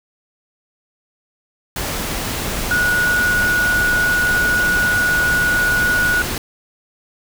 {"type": "tone in noise", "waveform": "sine", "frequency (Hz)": 1459, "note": "F#6", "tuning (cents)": -25, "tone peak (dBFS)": -14, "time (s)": [2.71, 6.22], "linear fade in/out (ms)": 2, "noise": "pink", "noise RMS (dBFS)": -23, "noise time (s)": [1.76, 6.38], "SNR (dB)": 6, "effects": []}